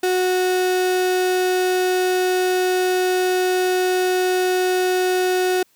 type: tone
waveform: 35% pulse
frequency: 367.4 Hz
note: F#4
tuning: 12 cents flat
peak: -15 dBFS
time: 0.03-5.63 s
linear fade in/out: 5 ms
effects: white hiss -60 dBFS RMS until 5.75 s